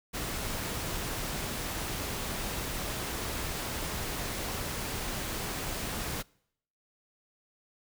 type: noise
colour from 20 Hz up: pink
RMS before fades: -35 dBFS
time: 0.13-6.23 s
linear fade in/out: 20 ms
effects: noise-tail reverb RT60 0.7 s tail -25 dB re dry